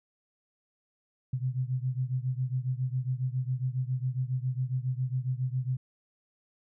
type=beating tone pair; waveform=sine; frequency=125.6 / 132.9 Hz; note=B2 / C3; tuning=+30 / +27 cents; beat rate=7.3 Hz; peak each=-30 / -32 dBFS; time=1.33-5.77 s; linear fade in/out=5 ms; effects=none